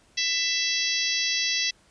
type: harmonic tone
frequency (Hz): 664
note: E5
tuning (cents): +12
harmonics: 3 / 4 / 5 / 6 / 7 / 8 / 9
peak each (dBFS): -31 / -31 / -31 / -31 / -31 / -31 / -31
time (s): 0.17-1.71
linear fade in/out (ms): 10
effects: pink hiss -60 dBFS RMS until 1.9 s + resampled to 22050 Hz